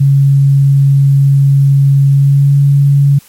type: tone with pitch glide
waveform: sine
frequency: 138.59 to 140.69 Hz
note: C#3 to C#3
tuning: 0 to +26 cents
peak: -4 dBFS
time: 0-3.19 s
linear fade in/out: 10 ms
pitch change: +26 cents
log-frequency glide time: 2.09-2.56 s
effects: white hiss -42 dBFS RMS until 3.28 s + MP3 64 kbps